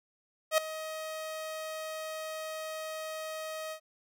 sawtooth tone with ADSR envelope, 630 Hz, D#5, 21 cents sharp, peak -17 dBFS, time 0.51-3.8 s, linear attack 69 ms, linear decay 4 ms, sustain -16 dB, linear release 83 ms, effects none

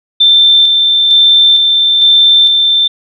sine tone with tremolo, 3561 Hz, A7, 20 cents sharp, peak -3 dBFS, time 0.2-2.88 s, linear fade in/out 10 ms, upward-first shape square, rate 1.1 Hz, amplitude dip 30%, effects none

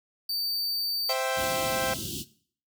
45% pulse tone, 4604 Hz, D8, 35 cents flat, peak -27 dBFS, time 0.29-1.13 s, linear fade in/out 5 ms
sawtooth chord, C major, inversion none, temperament equal, 523.3 / 659.3 / 784 Hz, C5 / E5 / G5, 0 / 0 / 0 cents, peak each -26 / -27 / -28 dBFS, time 1.09-1.94 s, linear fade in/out 5 ms
pink band-stop noise, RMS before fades -33 dBFS, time 1.35-2.25 s, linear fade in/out 50 ms, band 380 to 2800 Hz, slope 96 dB/octave
effects noise-tail reverb RT60 0.5 s tail -17 dB re dry + high-pass 100 Hz 12 dB/octave

